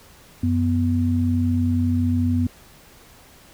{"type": "tone pair together", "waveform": "sine", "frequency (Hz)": [92.4, 246.7], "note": ["F#2", "B3"], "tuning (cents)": [-2, -2], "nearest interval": "octave + perfect fourth", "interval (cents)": 1700, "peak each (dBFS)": -20, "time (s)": [0.43, 2.47], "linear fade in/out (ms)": 5, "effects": ["pink hiss -49 dBFS RMS until 3.53 s"]}